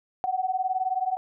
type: beating tone pair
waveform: sine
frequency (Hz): 740 / 759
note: F#5 / F#5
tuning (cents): 0 / +44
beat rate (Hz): 19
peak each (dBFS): -27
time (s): 0.24-1.17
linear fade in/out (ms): 0
effects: none